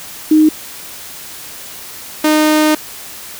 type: tone pair in turn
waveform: sine / sawtooth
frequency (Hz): 310 / 307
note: D#4 / D#4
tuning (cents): -6 / -23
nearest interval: unison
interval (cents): 17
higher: first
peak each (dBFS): -5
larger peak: neither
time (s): 0.31-0.49 / 2.24-2.75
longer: second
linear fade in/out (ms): 5
effects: white hiss -31 dBFS RMS until 3.39 s